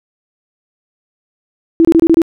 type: tone bursts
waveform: sine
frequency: 330 Hz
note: E4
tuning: 2 cents sharp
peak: -4 dBFS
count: 6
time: 1.8-2.218 s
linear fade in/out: 0 ms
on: 48 ms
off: 26 ms
effects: none